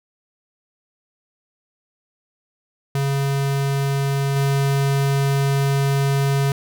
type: tone with level steps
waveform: square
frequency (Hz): 138.59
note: C#3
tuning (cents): 0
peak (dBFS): -19 / -17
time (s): 2.95-6.52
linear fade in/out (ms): 2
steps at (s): 4.36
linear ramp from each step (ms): 2
effects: none